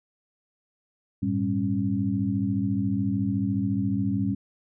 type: tone cluster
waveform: sine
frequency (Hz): 98.9 / 112.9 / 198 / 272.9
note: G2 / A2 / G3 / C#4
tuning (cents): +16 / +45 / +18 / -27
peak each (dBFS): -32 / -30 / -26 / -28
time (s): 1.22-4.35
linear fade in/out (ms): 10
effects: none